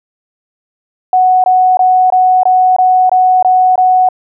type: tone bursts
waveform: sine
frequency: 740 Hz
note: F#5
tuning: in tune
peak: -5 dBFS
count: 9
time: 1.13-4.088 s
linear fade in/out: 2 ms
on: 310 ms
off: 21 ms
effects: none